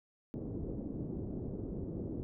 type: low-pass noise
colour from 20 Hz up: white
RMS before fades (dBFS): -40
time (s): 0.34-2.23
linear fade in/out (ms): 0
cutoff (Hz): 370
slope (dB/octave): 24
effects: none